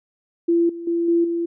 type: tone with level steps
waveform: sine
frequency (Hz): 339.1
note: E4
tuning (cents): +49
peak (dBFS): -14 / -29 / -18 / -14 / -20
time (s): 0.48-1.46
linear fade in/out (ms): 10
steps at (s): 0.69 / 0.87 / 1.08 / 1.24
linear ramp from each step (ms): 5
effects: none